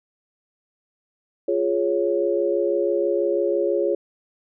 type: chord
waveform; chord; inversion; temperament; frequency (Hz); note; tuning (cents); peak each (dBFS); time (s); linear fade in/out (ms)
sine; Db major; first; equal; 349.2 / 415.3 / 554.4; F4 / Ab4 / Db5; 0 / 0 / 0; -23; 1.48-3.95; 5
effects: none

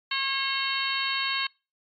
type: harmonic tone with a mistuned harmonic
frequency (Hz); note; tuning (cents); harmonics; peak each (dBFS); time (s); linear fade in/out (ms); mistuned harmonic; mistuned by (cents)
543; C#5; -36; 2 / 3 / 4 / 5 / 6 / 7 / 8; -33 / -33 / -33 / -33 / -33 / -33 / -33; 0.11-1.47; 5; 6; -90
effects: noise-tail reverb RT60 0.3 s tail -25 dB re dry + MP3 48 kbps

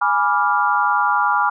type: chord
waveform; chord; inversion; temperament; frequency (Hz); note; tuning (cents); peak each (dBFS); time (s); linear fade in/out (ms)
sine; G# diminished seventh; none; equal with one note detuned; 830.6 / 981.5 / 1174.7 / 1396.9; G#5 / B5 / D6 / F6; 0 / -11 / 0 / 0; -20; 0.01-1.5; 10
effects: none

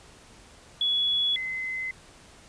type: tone pair in turn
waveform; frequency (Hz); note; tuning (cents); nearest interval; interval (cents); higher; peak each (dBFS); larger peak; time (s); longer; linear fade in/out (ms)
sine; 3385 / 2048; G#7 / C7; +32 / -38; major sixth; 870; first; -22 / -29; first; 0.81-1.36 / 1.36-1.91; neither; 2
effects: pink hiss -52 dBFS RMS until 2.48 s + resampled to 22050 Hz

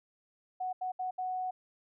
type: tone bursts at uneven times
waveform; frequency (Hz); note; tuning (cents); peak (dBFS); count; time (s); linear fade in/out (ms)
sine; 740; F#5; 0; -32; 4; 0.6-0.73 / 0.81-0.92 / 0.99-1.11 / 1.18-1.51; 10
effects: none

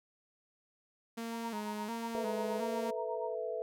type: tone with vibrato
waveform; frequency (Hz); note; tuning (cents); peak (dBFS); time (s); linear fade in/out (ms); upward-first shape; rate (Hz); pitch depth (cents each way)
sawtooth; 220; A3; 0; -34; 1.17-2.91; 10; square; 1.4; 75
type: tone with tremolo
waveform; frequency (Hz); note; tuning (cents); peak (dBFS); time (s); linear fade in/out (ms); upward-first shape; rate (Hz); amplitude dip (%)
sine; 932.3; A#5; 0; -38; 1.31-3.35; 50; sine; 8.4; 85
type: chord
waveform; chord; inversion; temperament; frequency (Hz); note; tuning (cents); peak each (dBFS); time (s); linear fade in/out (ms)
sine; A suspended second; none; equal; 440 / 493.9 / 659.3; A4 / B4 / E5; 0 / 0 / 0; -39; 2.15-3.62; 0
effects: none

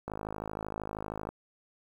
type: click train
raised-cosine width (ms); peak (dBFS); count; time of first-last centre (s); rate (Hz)
1; -22; 65; 0.08-1.29; 52.9
effects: 9-bit

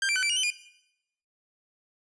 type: tone with pitch steps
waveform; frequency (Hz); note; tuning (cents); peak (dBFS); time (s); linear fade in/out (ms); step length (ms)
sawtooth; 1586 / 2349 / 1511 / 2337 / 2867 / 3045 / 2425; G6 / D7 / F#6 / D7 / F7 / F#7 / D#7; +20 / 0 / +36 / -9 / +45 / +49 / -45; -21; 0.02-0.503; 2; 69
effects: noise-tail reverb RT60 0.8 s tail -17 dB re dry + resampled to 22050 Hz

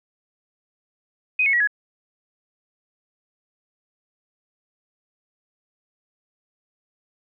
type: tone with pitch steps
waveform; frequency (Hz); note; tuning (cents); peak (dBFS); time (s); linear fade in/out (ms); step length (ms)
sine; 2506 / 2194 / 1921.3 / 1682.2; D#7 / C#7 / B6 / G#6; +12 / -18 / -48 / +22; -16; 1.39-1.674; 5; 71
effects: none

